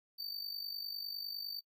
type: tone with amplitude modulation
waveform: square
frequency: 4589 Hz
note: D8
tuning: 41 cents flat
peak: -37 dBFS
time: 0.18-1.61 s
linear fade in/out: 20 ms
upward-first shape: sine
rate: 49.9 Hz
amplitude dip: 70%
effects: noise-tail reverb RT60 0.1 s tail -25 dB re dry